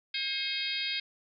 harmonic tone with a mistuned harmonic, 537 Hz, C5, 45 cents sharp, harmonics 3 / 4 / 5 / 6 / 7 / 8 / 9, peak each -43 / -38 / -38 / -37 / -36 / -40 / -38 dBFS, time 0.14-1 s, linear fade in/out 5 ms, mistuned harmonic 5, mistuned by -86 cents, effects none

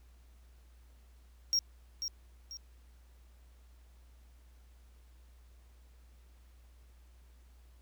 triangle tone with echo, 5588 Hz, F8, in tune, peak -25 dBFS, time 1.53-1.59 s, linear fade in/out 0 ms, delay 490 ms, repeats 2, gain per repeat -8 dB, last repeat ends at 2.57 s, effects added 60 Hz sine -56 dBFS peak until 7.81 s + pink hiss -70 dBFS RMS until 7.81 s

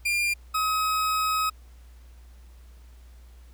40% pulse tone pair in turn, 2399 / 1270.8 Hz, D7 / D#6, +36 / +36 cents, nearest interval major seventh, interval 1100 cents, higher first, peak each -22 dBFS, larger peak neither, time 0.05-0.34 / 0.54-1.5 s, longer second, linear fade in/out 10 ms, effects added 60 Hz sine -46 dBFS peak until 3.53 s + pink hiss -61 dBFS RMS until 3.53 s

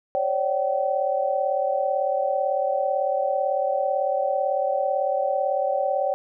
sine tone cluster, 543 / 581 / 767 Hz, C#5 / D5 / G5, -36 / -19 / -38 cents, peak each -25 dBFS, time 0.15-6.14 s, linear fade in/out 0 ms, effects none

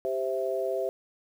sine chord, C major, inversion second, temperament equal, 392 / 523.3 / 659.3 Hz, G4 / C5 / E5, 0 / 0 / 0 cents, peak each -31 dBFS, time 0.05-0.89 s, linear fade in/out 0 ms, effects 9-bit

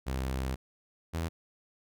sawtooth tone pair in turn, 65.41 / 82.41 Hz, C2 / E2, 0 / 0 cents, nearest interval major third, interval 400 cents, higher second, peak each -27 dBFS, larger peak neither, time 0.06-0.56 / 1.13-1.29 s, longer first, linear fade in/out 20 ms, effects none

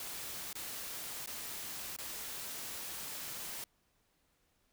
white noise with dropouts, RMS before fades -43 dBFS, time 0-3.64 s, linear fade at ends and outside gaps 2 ms, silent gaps 0.53-0.553 / 1.261-1.273 / 1.964-1.986 s, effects pink hiss -75 dBFS RMS until 4.72 s

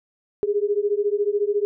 sine beating tone pair, 403.9 / 417.9 Hz, G#4 / G#4, -48 / +11 cents, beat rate 14 Hz, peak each -22 / -22 dBFS, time 0.43-1.65 s, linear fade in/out 0 ms, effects none

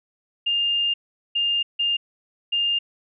sine tone bursts at uneven times, 2811 Hz, F7, 11 cents sharp, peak -19 dBFS, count 4, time 0.46-0.94 / 1.35-1.63 / 1.79-1.97 / 2.52-2.79 s, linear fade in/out 10 ms, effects none

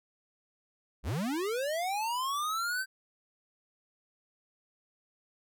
square linear sweep, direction up, 44.23 to 1568 Hz, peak -31 dBFS, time 1.03-2.86 s, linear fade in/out 50 ms, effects none

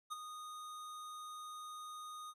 square tone with ADSR envelope, 1236 Hz, D#6, 12 cents flat, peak -39 dBFS, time 0.1-2.34 s, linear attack 23 ms, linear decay 22 ms, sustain -8 dB, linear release 47 ms, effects resampled to 32000 Hz

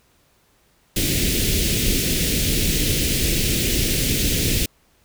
pink band-stop noise, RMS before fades -20 dBFS, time 0.96-4.66 s, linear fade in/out 5 ms, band 430 to 2300 Hz, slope 24 dB/octave, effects pink hiss -60 dBFS RMS until 5.04 s

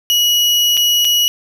35% pulse tone with dropouts, 2915 Hz, F#7, 26 cents flat, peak -9 dBFS, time 0.1-1.28 s, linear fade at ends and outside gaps 0 ms, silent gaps 0.77-0.775 / 1.047-1.051 s, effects none

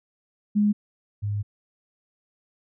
sine tone pair in turn, 207.7 / 103.04 Hz, G#3 / G#2, 0 / -13 cents, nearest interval octave, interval 1213 cents, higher first, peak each -17 / -24 dBFS, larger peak first, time 0.55-0.73 / 1.22-1.43 s, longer second, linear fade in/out 20 ms, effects none

